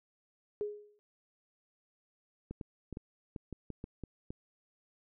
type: tone with exponential decay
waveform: sine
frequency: 416.3 Hz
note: G#4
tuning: 4 cents sharp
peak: -30 dBFS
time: 0.61-0.99 s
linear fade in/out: 0 ms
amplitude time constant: 82 ms
type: clicks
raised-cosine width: 3 ms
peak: -28 dBFS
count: 10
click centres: 2.51 / 2.612 / 2.927 / 2.971 / 3.362 / 3.527 / 3.703 / 3.841 / 4.037 / 4.305 s
effects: none